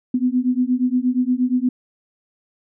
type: beating tone pair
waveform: sine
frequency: 246.9 / 255.4 Hz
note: B3 / C4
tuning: 0 / -42 cents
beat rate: 8.5 Hz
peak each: -19 dBFS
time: 0.14-1.69 s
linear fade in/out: 5 ms
effects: none